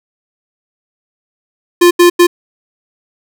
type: tone bursts at uneven times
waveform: square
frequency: 350 Hz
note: F4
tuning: 4 cents sharp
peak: -4 dBFS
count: 3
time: 1.81-1.91 / 1.99-2.1 / 2.19-2.27 s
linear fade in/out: 10 ms
effects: none